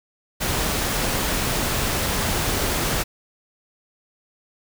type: noise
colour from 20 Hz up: pink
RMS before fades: -23 dBFS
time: 0.4-3.04 s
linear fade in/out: 20 ms
effects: none